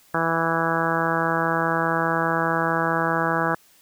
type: harmonic tone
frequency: 164.81 Hz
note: E3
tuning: in tune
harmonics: 1 / 2 / 3 / 4 / 5 / 6 / 7 / 8 / 9 / 10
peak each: -29 / -29 / -29 / -29 / -29 / -29 / -29 / -29 / -29 / -29 dBFS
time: 0.14-3.55 s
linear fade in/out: 5 ms
effects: white hiss -56 dBFS RMS until 3.81 s